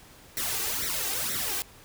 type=noise with flanger; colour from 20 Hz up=white; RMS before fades=-30 dBFS; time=0.37-1.62 s; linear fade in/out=0 ms; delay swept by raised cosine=0.51 to 2.61 ms; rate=2.1 Hz; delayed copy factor=+0.85; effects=pink hiss -52 dBFS RMS until 1.84 s